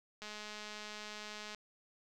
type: click train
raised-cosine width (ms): 0.2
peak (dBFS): -29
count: 281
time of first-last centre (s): 0.22-1.547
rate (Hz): 211
effects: none